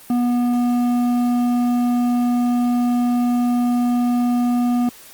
sine tone with hard clipping, 243.1 Hz, B3, 27 cents flat, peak -17 dBFS, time 0.1-4.89 s, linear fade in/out 2 ms, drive 8 dB, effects white hiss -43 dBFS RMS until 5.13 s + Opus 24 kbps

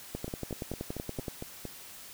two click trains, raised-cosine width 2 ms, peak -24 / -21 dBFS, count 7 / 13, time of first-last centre 0.28-1.653 / 0.15-1.282 s, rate 4.37 / 10.6 Hz, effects white hiss -48 dBFS RMS until 2.13 s

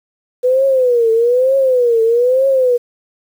sine tone with vibrato, 493.9 Hz, B4, in tune, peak -9 dBFS, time 0.43-2.78 s, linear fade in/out 20 ms, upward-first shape triangle, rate 1.1 Hz, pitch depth 180 cents each way, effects 7-bit

